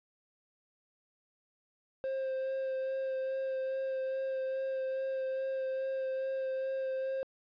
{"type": "tone with vibrato", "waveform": "triangle", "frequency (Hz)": 529, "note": "C5", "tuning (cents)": 19, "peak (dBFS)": -30, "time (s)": [2.04, 7.23], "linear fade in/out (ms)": 0, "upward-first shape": "sine", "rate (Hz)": 2.4, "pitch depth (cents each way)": 13, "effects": ["resampled to 11025 Hz", "11-bit"]}